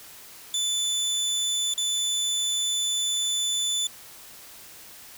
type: tone with dropouts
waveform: 25% pulse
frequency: 3500 Hz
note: A7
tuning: 10 cents flat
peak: -20 dBFS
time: 0.54-3.87 s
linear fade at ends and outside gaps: 2 ms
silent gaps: 1.738-1.778 s
effects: white hiss -46 dBFS RMS until 5.17 s